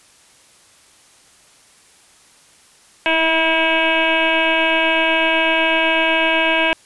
sine tone with frequency modulation, 1614 Hz, G#6, 50 cents flat, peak -13 dBFS, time 3.06-6.73 s, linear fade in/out 0 ms, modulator 322 Hz, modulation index 4, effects white hiss -50 dBFS RMS until 6.85 s + resampled to 24000 Hz

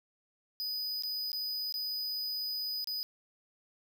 square tone with dropouts, 4978 Hz, D#8, in tune, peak -34 dBFS, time 0.6-3.03 s, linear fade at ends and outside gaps 0 ms, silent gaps 1.023-1.035 / 1.318-1.33 / 1.724-1.741 / 2.843-2.873 s, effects none

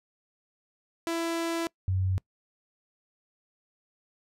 sawtooth / sine tone pair in turn, 333.4 / 93.88 Hz, E4 / F#2, +20 / +26 cents, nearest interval octave + minor seventh, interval 2194 cents, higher first, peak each -24 dBFS, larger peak neither, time 1.07-1.67 / 1.88-2.18 s, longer first, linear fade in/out 0 ms, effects noise-tail reverb RT60 0.1 s tail -24 dB re dry + low-pass 12000 Hz 12 dB/octave

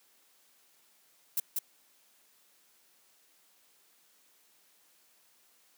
violet noise with echo, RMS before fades -29 dBFS, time 1.37-1.4 s, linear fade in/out 5 ms, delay 190 ms, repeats 1, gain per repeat -2 dB, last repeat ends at 1.59 s, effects white hiss -66 dBFS RMS until 5.77 s + high-pass 200 Hz 12 dB/octave

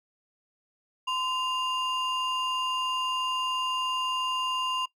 triangle ring-modulated tone, 1916 Hz, A#6, 47 cents sharp, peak -22 dBFS, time 1.07-4.86 s, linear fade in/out 10 ms, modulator 887 Hz, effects noise-tail reverb RT60 0.1 s tail -18 dB re dry

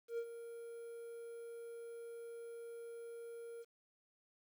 triangle tone with ADSR envelope, 466.2 Hz, A#4, in tune, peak -34 dBFS, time 0.08-3.65 s, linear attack 100 ms, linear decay 67 ms, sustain -11 dB, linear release 38 ms, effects 11-bit

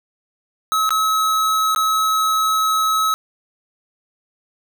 square tone with dropouts, 1286 Hz, E6, 43 cents flat, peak -16 dBFS, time 0.72-3.14 s, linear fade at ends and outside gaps 0 ms, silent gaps 0.892-0.906 / 1.748-1.761 s, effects none

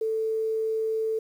sine tone with quantisation, 442.1 Hz, A4, 8 cents sharp, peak -24 dBFS, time 0.01-1.19 s, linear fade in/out 5 ms, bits 9, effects none

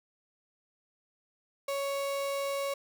35% pulse tone, 556 Hz, C#5, 5 cents sharp, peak -29 dBFS, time 1.68-2.74 s, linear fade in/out 5 ms, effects none

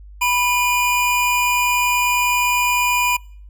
square tone pair together, 983.2 / 2425 Hz, B5 / D#7, -8 / -45 cents, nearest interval octave + major third, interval 1563 cents, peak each -19 dBFS, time 0.21-3.17 s, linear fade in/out 10 ms, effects noise-tail reverb RT60 0.5 s tail -25 dB re dry + added 50 Hz sine -37 dBFS peak until 3.49 s

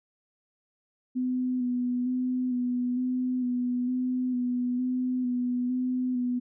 sine tone with vibrato, 250 Hz, B3, 21 cents sharp, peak -25 dBFS, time 1.15-6.4 s, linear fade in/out 20 ms, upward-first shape square, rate 1.1 Hz, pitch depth 21 cents each way, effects none

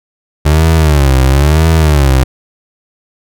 30% pulse tone with vibrato, 72.9 Hz, D2, 12 cents flat, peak -3 dBFS, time 0.45-2.24 s, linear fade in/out 10 ms, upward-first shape sine, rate 1 Hz, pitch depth 190 cents each way, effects none

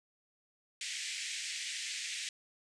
pink band-pass noise, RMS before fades -40 dBFS, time 0.81-2.29 s, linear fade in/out 2 ms, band 1900 to 8700 Hz, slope 48 dB/octave, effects none

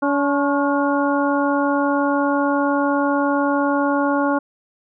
harmonic tone with a mistuned harmonic, 284.3 Hz, C#4, 44 cents sharp, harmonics 1 / 2 / 3 / 4 / 5, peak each -19 / -22 / -24 / -25 / -26 dBFS, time 0.02-4.39 s, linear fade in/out 10 ms, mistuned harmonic 4, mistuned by -60 cents, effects none

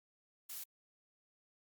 blue noise, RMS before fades -45 dBFS, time 0.49-0.64 s, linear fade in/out 10 ms, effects Opus 48 kbps

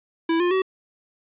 square tone with pitch steps, 329.6 / 353.3 / 378.6 Hz, E4 / F4 / F#4, 0 / +20 / +40 cents, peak -19 dBFS, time 0.29-0.62 s, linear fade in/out 5 ms, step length 110 ms, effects resampled to 8000 Hz + 9-bit

